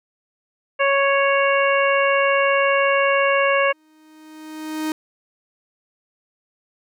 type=harmonic tone; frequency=554.4 Hz; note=C#5; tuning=in tune; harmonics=1 / 2 / 3 / 4 / 5; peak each=-18 / -21 / -23 / -24 / -25 dBFS; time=0.79-3.73 s; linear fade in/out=20 ms
type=tone with exponential growth; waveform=45% pulse; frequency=311.1 Hz; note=D#4; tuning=in tune; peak=-20 dBFS; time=3.67-4.92 s; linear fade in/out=1 ms; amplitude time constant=270 ms
effects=none